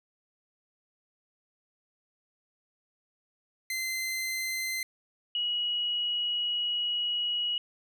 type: tone pair in turn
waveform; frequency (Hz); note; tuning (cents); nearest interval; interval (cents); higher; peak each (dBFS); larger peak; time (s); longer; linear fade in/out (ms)
sawtooth / sine; 2069 / 2910; C7 / F#7; -20 / -29; tritone; 591; second; -27; neither; 3.7-4.83 / 5.35-7.58; second; 2
effects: none